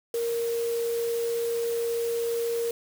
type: tone in noise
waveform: sine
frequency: 466.2 Hz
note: A#4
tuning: in tune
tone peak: -25 dBFS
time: 0.14-2.71 s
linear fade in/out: 2 ms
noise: white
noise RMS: -40 dBFS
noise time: 0.14-2.71 s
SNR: +12 dB
effects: none